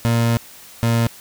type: tone pair in turn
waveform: 30% pulse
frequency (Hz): 116.54 / 116.04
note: A#2 / A#2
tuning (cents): 0 / -7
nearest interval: unison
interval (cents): 7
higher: first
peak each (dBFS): -12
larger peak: neither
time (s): 0.05-0.37 / 0.83-1.07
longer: first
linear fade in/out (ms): 0
effects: white hiss -42 dBFS RMS until 1.2 s